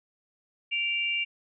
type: tone pair together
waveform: sine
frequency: 2335 / 2791 Hz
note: D7 / F7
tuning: -11 / -2 cents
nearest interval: minor third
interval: 309 cents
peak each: -29 / -28 dBFS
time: 0.71-1.25 s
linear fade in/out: 20 ms
effects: none